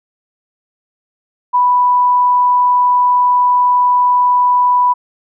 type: tone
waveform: sine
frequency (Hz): 987.8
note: B5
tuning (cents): 0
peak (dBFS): -8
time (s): 1.53-4.94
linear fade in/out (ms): 20
effects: none